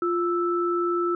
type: tone pair together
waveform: sine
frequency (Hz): 349.2 / 1318.4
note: F4 / E6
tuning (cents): 0 / 0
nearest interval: octave + major seventh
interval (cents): 2300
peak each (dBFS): -23 / -26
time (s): 0.02-1.15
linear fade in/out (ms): 2
effects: none